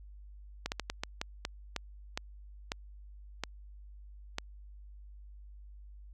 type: slowing click train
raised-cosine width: 0.2 ms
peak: -16 dBFS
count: 12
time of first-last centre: 0.66-4.384 s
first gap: 59 ms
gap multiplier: 1.32
effects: added 50 Hz sine -48 dBFS peak until 6.13 s